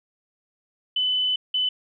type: tone bursts at uneven times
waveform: sine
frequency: 3011 Hz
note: F#7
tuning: 30 cents sharp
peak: -20 dBFS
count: 2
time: 0.96-1.36 / 1.54-1.69 s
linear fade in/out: 5 ms
effects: none